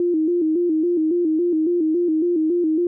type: tone with vibrato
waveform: sine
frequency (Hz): 331.7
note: E4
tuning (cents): +11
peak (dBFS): -16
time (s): 0-2.87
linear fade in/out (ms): 2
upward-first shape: square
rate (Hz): 3.6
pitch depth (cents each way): 93
effects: none